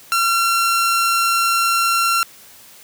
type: tone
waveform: sawtooth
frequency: 1365 Hz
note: F6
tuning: 40 cents flat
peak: -11 dBFS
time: 0.12-2.23 s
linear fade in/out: 0 ms
effects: white hiss -44 dBFS RMS until 2.83 s + high-pass 60 Hz 12 dB/octave